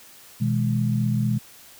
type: chord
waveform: sine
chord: G# minor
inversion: first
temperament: equal with one note detuned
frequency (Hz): 123.47 / 159.48 / 207.7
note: B2 / D#3 / G#3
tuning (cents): 0 / +43 / 0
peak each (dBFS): -22 / -28 / -24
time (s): 0.4-1.39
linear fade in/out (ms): 20
effects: white hiss -48 dBFS RMS until 1.79 s